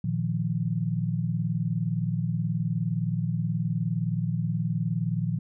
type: chord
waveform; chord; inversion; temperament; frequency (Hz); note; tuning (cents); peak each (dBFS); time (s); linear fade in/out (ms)
sine; Bb suspended fourth; none; equal; 116.54 / 155.56 / 174.61; Bb2 / Eb3 / F3; 0 / 0 / 0; -29; 0.04-5.39; 5
effects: none